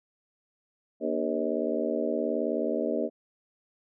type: harmonic tone with a mistuned harmonic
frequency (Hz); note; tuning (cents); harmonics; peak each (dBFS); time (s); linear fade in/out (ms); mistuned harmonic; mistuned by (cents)
79; D#2; +27; 3 / 4 / 5 / 6 / 7 / 8; -33 / -33 / -33 / -33 / -33 / -33; 1-3.1; 50; 4; -100
effects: none